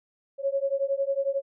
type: beating tone pair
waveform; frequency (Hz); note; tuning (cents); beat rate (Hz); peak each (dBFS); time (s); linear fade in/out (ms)
sine; 545 / 556; C#5 / C#5; -29 / +5; 11; -27; 0.38-1.42; 50
effects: none